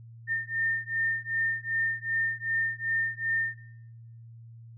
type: beating tone pair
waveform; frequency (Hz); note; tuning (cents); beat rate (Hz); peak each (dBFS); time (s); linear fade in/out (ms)
sine; 1812 / 1814.6; A#6 / A#6; -50 / -47; 2.6; -30; 0.27-3.58; 50
effects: noise-tail reverb RT60 0.9 s tail -19 dB re dry + added 115 Hz sine -45 dBFS peak until 4.77 s